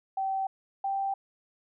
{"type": "tone pair in turn", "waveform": "sine", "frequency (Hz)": [772, 783.7], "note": ["G5", "G5"], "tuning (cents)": [-27, -1], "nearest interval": "unison", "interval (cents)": 26, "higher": "second", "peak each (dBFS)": -27, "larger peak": "neither", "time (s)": [[0.17, 0.47], [0.84, 1.14]], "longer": "neither", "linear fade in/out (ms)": 5, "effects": []}